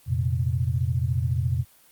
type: chord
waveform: sine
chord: F suspended fourth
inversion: none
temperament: equal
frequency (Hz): 87.31 / 116.54 / 130.81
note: F2 / Bb2 / C3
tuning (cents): 0 / 0 / 0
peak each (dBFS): -26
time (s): 0.06-1.65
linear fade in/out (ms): 50
effects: white hiss -56 dBFS RMS until 1.91 s + Opus 24 kbps